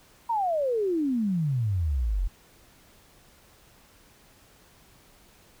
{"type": "exponential sweep", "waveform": "sine", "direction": "down", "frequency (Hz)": [960, 40.69], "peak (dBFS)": -23, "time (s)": [0.29, 2.28], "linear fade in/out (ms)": 10, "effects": ["pink hiss -57 dBFS RMS until 5.6 s"]}